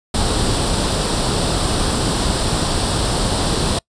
pink noise with comb filter, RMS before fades -18 dBFS, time 0.14-3.79 s, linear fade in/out 5 ms, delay 0.23 ms, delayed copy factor +0.6, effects noise-tail reverb RT60 0.1 s tail -26 dB re dry + resampled to 22050 Hz

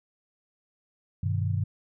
sine chord, G augmented, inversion none, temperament equal, 98 / 123.47 / 155.56 Hz, G2 / B2 / D#3, 0 / 0 / 0 cents, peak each -26 / -31 / -32 dBFS, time 1.23-1.64 s, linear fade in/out 5 ms, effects none

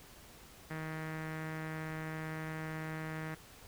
sawtooth tone with low-pass filter, 157.8 Hz, D#3, 25 cents sharp, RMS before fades -41 dBFS, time 0.7-3.35 s, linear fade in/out 10 ms, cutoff 1900 Hz, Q 3.2, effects pink hiss -56 dBFS RMS until 3.67 s

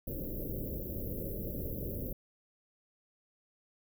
pink band-stop noise, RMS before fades -38 dBFS, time 0.07-2.13 s, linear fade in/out 5 ms, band 600 to 12000 Hz, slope 96 dB/octave, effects none

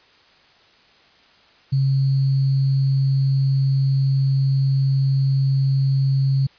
sine tone with sample-and-hold, 135.4 Hz, C#3, 40 cents flat, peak -15 dBFS, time 1.72-6.47 s, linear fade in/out 10 ms, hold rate 4410 Hz, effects white hiss -53 dBFS RMS until 6.58 s + resampled to 11025 Hz

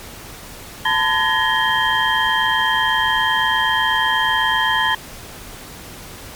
sine tone cluster, 886 / 1014 / 1696 / 1863 / 3169 Hz, A5 / B5 / G#6 / A#6 / G7, +12 / +45 / +36 / -2 / +18 cents, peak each -21 dBFS, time 0.85-4.95 s, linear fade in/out 5 ms, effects pink hiss -36 dBFS RMS until 6.35 s + MP3 96 kbps

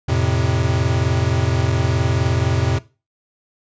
square chord, F major, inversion none, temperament equal with one note detuned, 87.31 / 111.6 / 130.81 Hz, F2 / A2 / C3, 0 / +25 / 0 cents, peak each -21 dBFS, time 0.08-2.79 s, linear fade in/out 10 ms, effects noise-tail reverb RT60 0.3 s tail -19 dB re dry + resampled to 16000 Hz

